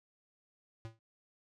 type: tone with exponential decay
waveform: square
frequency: 112.7 Hz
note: A2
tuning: 42 cents sharp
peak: -39 dBFS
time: 0.85-0.99 s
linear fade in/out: 0 ms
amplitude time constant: 30 ms
effects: low-pass 6000 Hz 12 dB/octave